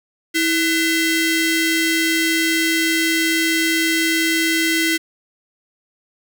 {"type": "ring-modulated tone", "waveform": "sawtooth", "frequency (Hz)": 1174.7, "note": "D6", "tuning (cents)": 0, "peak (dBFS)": -9, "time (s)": [0.34, 4.98], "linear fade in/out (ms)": 20, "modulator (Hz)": 849, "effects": []}